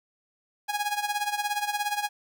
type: tone with tremolo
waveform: sawtooth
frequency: 827 Hz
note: G#5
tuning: 8 cents flat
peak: -20 dBFS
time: 0.68-2.09 s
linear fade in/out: 20 ms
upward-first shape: sine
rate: 17 Hz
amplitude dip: 75%
effects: none